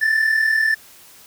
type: tone pair together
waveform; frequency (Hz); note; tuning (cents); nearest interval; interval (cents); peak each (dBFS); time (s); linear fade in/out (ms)
triangle; 1760 / 1800.1; A6 / A6; 0 / +39; unison; 39; -14 / -20; 0.01-0.75; 10
effects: white hiss -46 dBFS RMS until 1.26 s